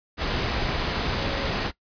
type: tone in noise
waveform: sine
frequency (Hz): 551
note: C#5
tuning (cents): -11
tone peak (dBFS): -34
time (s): 1.16-1.54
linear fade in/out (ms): 50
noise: pink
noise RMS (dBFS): -26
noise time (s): 0.17-1.72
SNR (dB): -11
effects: noise-tail reverb RT60 0.1 s tail -19 dB re dry + resampled to 11025 Hz